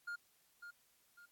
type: tone with echo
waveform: triangle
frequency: 1414 Hz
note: F6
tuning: 21 cents sharp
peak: -39 dBFS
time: 0.07-0.16 s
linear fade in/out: 10 ms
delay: 550 ms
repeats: 2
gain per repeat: -8 dB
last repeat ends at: 1.26 s
effects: white hiss -73 dBFS RMS until 1.31 s + AAC 64 kbps